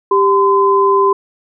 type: tone pair together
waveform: sine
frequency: 394 / 1021.9 Hz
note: G4 / C6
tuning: +9 / -41 cents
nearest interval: octave + major third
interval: 1650 cents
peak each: -11 dBFS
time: 0.11-1.13 s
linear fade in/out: 5 ms
effects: none